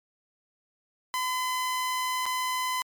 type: tone with dropouts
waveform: sawtooth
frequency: 1016 Hz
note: B5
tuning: 49 cents sharp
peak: -23 dBFS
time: 1.14-2.82 s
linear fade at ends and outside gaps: 0 ms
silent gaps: 2.256-2.263 s
effects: MP3 96 kbps